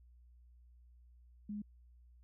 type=tone; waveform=sine; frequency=207.7 Hz; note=G#3; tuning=in tune; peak=-39 dBFS; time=1.49-1.62 s; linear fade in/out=5 ms; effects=added 60 Hz sine -59 dBFS peak until 2.23 s